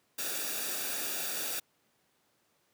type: noise with comb filter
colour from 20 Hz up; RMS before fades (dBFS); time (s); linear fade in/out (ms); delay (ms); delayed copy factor
white; -35; 0.18-1.6; 10; 0.96; -0.6
effects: pink hiss -72 dBFS RMS until 2.73 s + high-pass 150 Hz 12 dB/octave